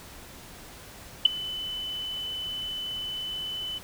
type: tone with ADSR envelope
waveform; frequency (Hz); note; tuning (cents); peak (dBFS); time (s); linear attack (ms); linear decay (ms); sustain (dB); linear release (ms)
sine; 3011; F#7; +30; -9; 1.25-3.79; 7; 8; -22; 16
effects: pink hiss -46 dBFS RMS until 3.83 s